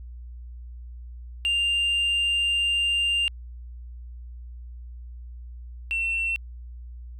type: tone pair in turn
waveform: sine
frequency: 2794 / 2702 Hz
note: F7 / E7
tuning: 0 / +42 cents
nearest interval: minor second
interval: 58 cents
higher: first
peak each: -18 / -22 dBFS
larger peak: first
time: 1.45-3.28 / 5.91-6.36 s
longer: first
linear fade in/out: 0 ms
effects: tanh soft clip ceiling -20 dBFS + added 60 Hz sine -37 dBFS peak until 7.19 s